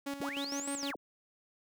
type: tone with tremolo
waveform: sawtooth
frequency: 280 Hz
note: C#4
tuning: 18 cents sharp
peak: -31 dBFS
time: 0.06-0.92 s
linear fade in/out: 10 ms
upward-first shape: square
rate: 6.5 Hz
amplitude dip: 60%
type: linear two-way sweep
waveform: sine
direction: up then down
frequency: 82.1 to 8870 to 118.7 Hz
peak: -38 dBFS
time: 0.2-0.96 s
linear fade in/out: 5 ms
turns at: 0.73 s
type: noise with exponential decay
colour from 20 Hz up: blue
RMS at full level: -49 dBFS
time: 0.87-0.97 s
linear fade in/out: 1 ms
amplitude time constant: 20 ms
effects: none